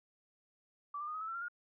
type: tone with pitch steps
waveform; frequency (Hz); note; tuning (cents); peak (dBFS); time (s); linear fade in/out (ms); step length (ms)
sine; 1159 / 1193.7 / 1229.3 / 1266.1 / 1303.9 / 1342.9 / 1383.1 / 1424.4; D6 / D6 / D#6 / D#6 / E6 / E6 / F6 / F6; -23 / +28 / -21 / +30 / -19 / +32 / -17 / +34; -38; 0.94-1.484; 5; 68
effects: none